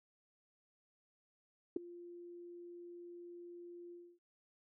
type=tone with ADSR envelope; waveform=sine; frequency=348 Hz; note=F4; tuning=6 cents flat; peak=-28 dBFS; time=1.76-4.19 s; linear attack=5 ms; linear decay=7 ms; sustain=-21 dB; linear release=270 ms; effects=none